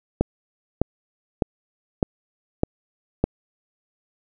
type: click train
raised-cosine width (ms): 2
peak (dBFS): -4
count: 6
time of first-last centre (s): 0.21-3.24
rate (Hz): 1.65
effects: none